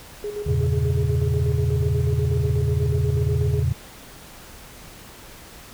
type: tone with tremolo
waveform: sine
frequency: 415.3 Hz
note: G#4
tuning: in tune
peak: -25 dBFS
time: 0.24-3.63 s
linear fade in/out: 2 ms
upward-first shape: square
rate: 8.2 Hz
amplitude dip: 55%
type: chord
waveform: sine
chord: E diminished seventh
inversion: none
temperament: equal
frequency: 82.41 / 98 / 116.54 / 138.59 Hz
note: E2 / G2 / Bb2 / Db3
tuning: 0 / 0 / 0 / 0 cents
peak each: -22 / -28 / -23 / -22 dBFS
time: 0.46-3.73 s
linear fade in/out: 10 ms
effects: tanh soft clip ceiling -11 dBFS + pink hiss -43 dBFS RMS until 5.73 s